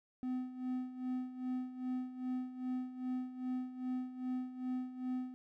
triangle tone with tremolo, 254 Hz, B3, 49 cents sharp, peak -32 dBFS, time 0.23-5.34 s, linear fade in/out 0 ms, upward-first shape sine, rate 2.5 Hz, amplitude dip 75%, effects none

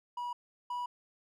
triangle tone pair in turn, 970 / 976.7 Hz, B5 / B5, -31 / -20 cents, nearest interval unison, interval 11 cents, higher second, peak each -33 / -32 dBFS, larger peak second, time 0.17-0.33 / 0.7-0.86 s, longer neither, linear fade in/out 5 ms, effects none

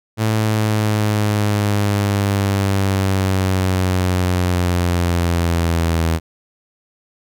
sawtooth linear sweep, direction down, 110 to 81.6 Hz, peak -11 dBFS, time 0.17-6.2 s, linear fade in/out 50 ms, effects none

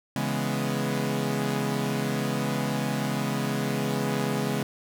sawtooth chord, C# minor seventh, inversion none, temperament equal, 138.59 / 164.81 / 207.7 / 246.9 Hz, C#3 / E3 / G#3 / B3, 0 / 0 / 0 / 0 cents, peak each -26 / -30 / -26 / -28 dBFS, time 0.16-4.63 s, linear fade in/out 2 ms, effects none

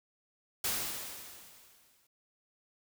white noise with exponential decay, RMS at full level -31 dBFS, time 0.64-2.07 s, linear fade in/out 5 ms, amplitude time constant 310 ms, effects none

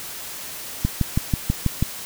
click train, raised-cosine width 5 ms, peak -6 dBFS, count 7, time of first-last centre 0.85-1.826 s, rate 6.15 Hz, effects white hiss -34 dBFS RMS until 2.05 s

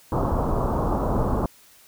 pink low-pass noise, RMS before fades -23 dBFS, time 0.12-1.46 s, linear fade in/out 2 ms, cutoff 1200 Hz, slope 48 dB/octave, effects white hiss -53 dBFS RMS until 1.87 s

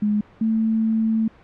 sine tone pair in turn, 209.1 / 222 Hz, G#3 / A3, +12 / +16 cents, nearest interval minor second, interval 104 cents, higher second, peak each -17 dBFS, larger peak neither, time 0.02-0.21 / 0.41-1.28 s, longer second, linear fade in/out 5 ms, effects pink hiss -50 dBFS RMS until 1.43 s + low-pass 2000 Hz 12 dB/octave

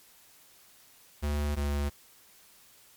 square tone pair in turn, 73.42 / 71.91 Hz, D2 / D2, 0 / -36 cents, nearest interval unison, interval 36 cents, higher first, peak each -28 dBFS, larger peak neither, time 1.22-1.56 / 1.56-1.9 s, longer neither, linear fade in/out 20 ms, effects white hiss -58 dBFS RMS until 2.96 s + MP3 96 kbps

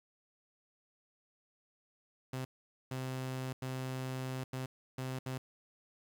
sawtooth tone bursts at uneven times, 130 Hz, C3, 11 cents flat, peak -33 dBFS, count 6, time 2.33-2.45 / 2.91-3.53 / 3.62-4.44 / 4.53-4.66 / 4.98-5.19 / 5.26-5.38 s, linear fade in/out 5 ms, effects 10-bit

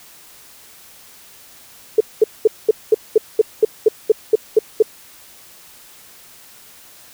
sine tone bursts, 435.5 Hz, A4, 18 cents flat, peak -6 dBFS, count 13, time 1.98-4.825 s, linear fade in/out 5 ms, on 25 ms, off 210 ms, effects white hiss -44 dBFS RMS until 7.13 s

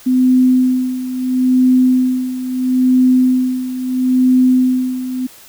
sine tone with tremolo, 254.9 Hz, C4, 45 cents flat, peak -7 dBFS, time 0.06-5.27 s, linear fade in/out 10 ms, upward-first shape sine, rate 0.75 Hz, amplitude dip 75%, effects white hiss -41 dBFS RMS until 5.48 s

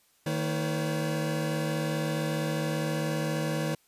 square tone cluster, 155.5 / 226.9 / 319.2 / 511 / 566 Hz, D#3 / A#3 / D#4 / C5 / C#5, -1 / -47 / +44 / -41 / +36 cents, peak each -31 / -38 / -36 / -38 / -37 dBFS, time 0.26-3.75 s, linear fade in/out 5 ms, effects white hiss -66 dBFS RMS until 3.87 s + resampled to 32000 Hz

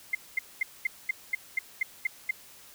sine tone bursts, 2093 Hz, C7, in tune, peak -23 dBFS, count 10, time 0.13-2.31 s, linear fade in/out 5 ms, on 20 ms, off 220 ms, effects white hiss -52 dBFS RMS until 2.74 s

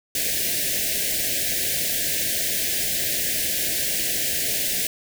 white band-stop noise, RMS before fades -24 dBFS, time 0.15-4.87 s, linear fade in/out 2 ms, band 710 to 1600 Hz, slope 96 dB/octave, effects none

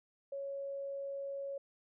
sine tone, 554.4 Hz, C#5, in tune, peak -38 dBFS, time 0.32-1.58 s, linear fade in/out 5 ms, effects none

